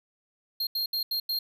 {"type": "tone bursts at uneven times", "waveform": "square", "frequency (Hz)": 4216, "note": "C8", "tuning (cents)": 12, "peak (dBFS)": -27, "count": 5, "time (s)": [[0.6, 0.67], [0.75, 0.86], [0.93, 1.03], [1.11, 1.2], [1.29, 1.39]], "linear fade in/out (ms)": 5, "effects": []}